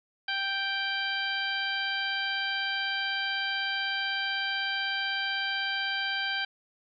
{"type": "harmonic tone", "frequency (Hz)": 784, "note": "G5", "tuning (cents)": 0, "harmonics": [1, 2, 3, 4, 5, 6], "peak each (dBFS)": [-38, -31, -37, -34, -40, -39], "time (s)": [0.28, 6.45], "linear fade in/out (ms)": 5, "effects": []}